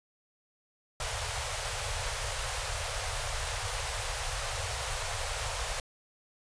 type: band-stop noise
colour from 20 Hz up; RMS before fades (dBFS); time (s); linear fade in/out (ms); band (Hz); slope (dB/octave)
pink; -34; 1-5.8; 2; 120 to 480; 48
effects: resampled to 22050 Hz